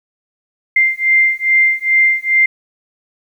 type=beating tone pair; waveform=sine; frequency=2093 / 2095.4 Hz; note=C7 / C7; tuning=0 / +2 cents; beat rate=2.4 Hz; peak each=-13 dBFS; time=0.76-2.46 s; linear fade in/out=5 ms; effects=8-bit